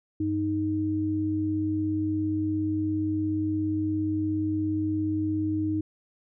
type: tone pair together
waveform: sine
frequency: 97.99 / 311.1 Hz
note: G2 / D#4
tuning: 0 / 0 cents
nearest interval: octave + minor sixth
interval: 2000 cents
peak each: -31 / -25 dBFS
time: 0.2-5.81 s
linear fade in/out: 5 ms
effects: none